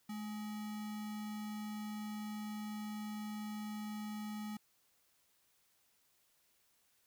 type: tone with sample-and-hold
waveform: sine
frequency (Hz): 212.9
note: G#3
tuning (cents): +43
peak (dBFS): -40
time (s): 0.09-4.57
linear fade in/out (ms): 5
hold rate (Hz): 1050
effects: white hiss -74 dBFS RMS until 7.06 s